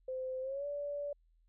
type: tone with pitch glide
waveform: sine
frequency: 517 to 577 Hz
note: C5 to D5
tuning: -21 to -31 cents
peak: -36 dBFS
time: 0.08-1.13 s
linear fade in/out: 5 ms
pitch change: +190 cents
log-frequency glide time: 0.41-0.66 s
effects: added 41 Hz sine -66 dBFS peak until 1.48 s